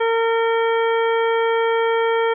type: harmonic tone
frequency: 456.8 Hz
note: A#4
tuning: 35 cents flat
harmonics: 1 / 2 / 3 / 4 / 5 / 7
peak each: -17 / -23 / -27 / -29 / -31 / -34 dBFS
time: 0-2.34 s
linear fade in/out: 10 ms
effects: none